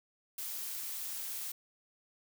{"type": "noise", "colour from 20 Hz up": "blue", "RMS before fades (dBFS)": -40, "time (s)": [0.38, 1.52], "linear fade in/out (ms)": 5, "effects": []}